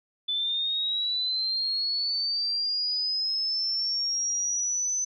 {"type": "linear sweep", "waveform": "sine", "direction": "up", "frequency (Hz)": [3488, 6100], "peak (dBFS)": -25, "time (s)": [0.28, 5.05], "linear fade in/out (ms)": 10, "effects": []}